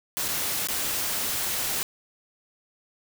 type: noise with dropouts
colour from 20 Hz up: white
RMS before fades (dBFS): -28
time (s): 0.17-1.83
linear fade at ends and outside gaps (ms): 0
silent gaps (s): 0.282-0.286 / 0.671-0.686
effects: none